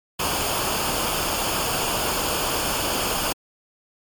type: noise with comb filter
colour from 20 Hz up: pink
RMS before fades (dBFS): -24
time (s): 0.19-3.33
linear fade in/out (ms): 10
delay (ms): 0.51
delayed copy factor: -0.6
effects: MP3 96 kbps